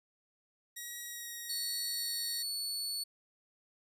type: tone with vibrato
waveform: 5% pulse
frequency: 1900 Hz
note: A#6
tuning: 33 cents sharp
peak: -31 dBFS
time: 0.76-2.43 s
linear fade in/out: 10 ms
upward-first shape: sine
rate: 1.2 Hz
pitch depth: 11 cents each way
type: tone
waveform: sawtooth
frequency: 4435 Hz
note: C#8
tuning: in tune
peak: -32 dBFS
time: 1.49-3.04 s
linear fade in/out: 10 ms
effects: resampled to 32000 Hz